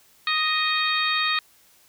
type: harmonic tone with a mistuned harmonic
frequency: 622.3 Hz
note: D#5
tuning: in tune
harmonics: 2 / 3 / 4 / 5 / 6 / 7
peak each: -26 / -27 / -27 / -34 / -27 / -31 dBFS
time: 0.27-1.39 s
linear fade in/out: 2 ms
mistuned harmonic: 5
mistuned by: +50 cents
effects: white hiss -57 dBFS RMS until 1.88 s